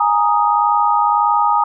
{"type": "chord", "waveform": "sine", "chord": "Ab suspended second", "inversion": "none", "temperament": "equal", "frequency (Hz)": [830.6, 932.3, 1244.5], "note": ["Ab5", "Bb5", "Eb6"], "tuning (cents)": [0, 0, 0], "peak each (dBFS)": -16, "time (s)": [0, 1.64], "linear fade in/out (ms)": 5, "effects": []}